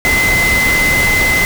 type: tone in noise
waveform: sine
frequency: 2047 Hz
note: C7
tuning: 38 cents flat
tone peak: -11 dBFS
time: 0.05-1.45 s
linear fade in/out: 0 ms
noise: pink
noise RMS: -17 dBFS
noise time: 0.05-1.45 s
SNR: +3 dB
effects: none